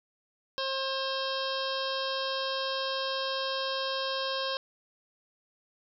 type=harmonic tone with a mistuned harmonic; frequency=534 Hz; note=C5; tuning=35 cents sharp; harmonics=1 / 2 / 3 / 5 / 6 / 7 / 8 / 9 / 10; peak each=-34 / -36 / -39 / -43 / -38 / -39 / -43 / -41 / -42 dBFS; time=0.58-4.57 s; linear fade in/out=0 ms; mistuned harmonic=7; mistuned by=+31 cents; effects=none

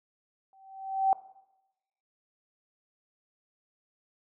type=tone with exponential growth; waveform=sine; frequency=772 Hz; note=G5; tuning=27 cents flat; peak=-18 dBFS; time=0.53-1.13 s; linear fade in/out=1 ms; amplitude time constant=130 ms; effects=noise-tail reverb RT60 0.9 s tail -18 dB re dry

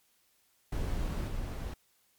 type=noise with level steps; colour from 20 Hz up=brown; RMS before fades=-33 / -36 dBFS; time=0.72-1.74 s; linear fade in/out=5 ms; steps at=1.27 s; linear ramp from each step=20 ms; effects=white hiss -70 dBFS RMS until 2.18 s + MP3 96 kbps

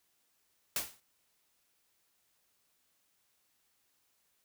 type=noise with exponential decay; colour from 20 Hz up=white; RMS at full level=-30 dBFS; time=0.76-1 s; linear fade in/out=2 ms; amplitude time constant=51 ms; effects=white hiss -75 dBFS RMS until 4.44 s

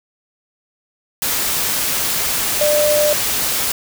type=tone in noise; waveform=sine; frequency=596 Hz; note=D5; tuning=25 cents sharp; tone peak=-13 dBFS; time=2.61-3.13 s; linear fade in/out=2 ms; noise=white; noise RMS=-19 dBFS; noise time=1.22-3.72 s; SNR=+3 dB; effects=none

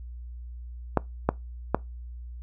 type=clicks; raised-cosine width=1 ms; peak=-6 dBFS; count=3; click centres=0.973 / 1.29 / 1.746 s; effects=noise-tail reverb RT60 0.2 s tail -22 dB re dry + added 60 Hz sine -37 dBFS peak until 2.42 s

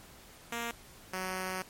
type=tone pair in turn; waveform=5% pulse; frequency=234.2 / 186.38 Hz; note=A#3 / F#3; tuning=+8 / +13 cents; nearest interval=major third; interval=395 cents; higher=first; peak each=-23 dBFS; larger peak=neither; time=0.52-0.71 / 1.13-1.62 s; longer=second; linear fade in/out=2 ms; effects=pink hiss -54 dBFS RMS until 1.69 s + MP3 64 kbps

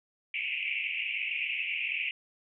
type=band-pass noise; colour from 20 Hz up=pink; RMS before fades=-33 dBFS; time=0.34-2.11 s; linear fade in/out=2 ms; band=2200 to 2800 Hz; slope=96 dB/octave; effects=none

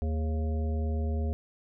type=harmonic tone with a mistuned harmonic; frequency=77.4 Hz; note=D#2; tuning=9 cents flat; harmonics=1 / 3 / 5 / 7 / 9; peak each=-27 / -37 / -41 / -44 / -46 dBFS; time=0.02-1.33 s; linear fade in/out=0 ms; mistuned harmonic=5; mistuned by=+100 cents; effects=none

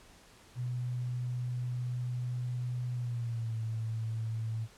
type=tone with pitch glide; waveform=sine; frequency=123.47 to 111.92 Hz; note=B2 to A2; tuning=0 to +30 cents; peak=-32 dBFS; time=0.55-4.68 s; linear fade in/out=50 ms; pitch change=-170 cents; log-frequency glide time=2.92-3.57 s; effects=pink hiss -58 dBFS RMS until 4.77 s + low-pass 10000 Hz 12 dB/octave

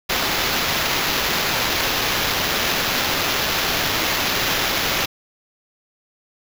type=noise with sample-and-hold; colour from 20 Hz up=blue; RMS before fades=-21 dBFS; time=0.09-5.06 s; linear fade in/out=10 ms; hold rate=8820 Hz; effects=none

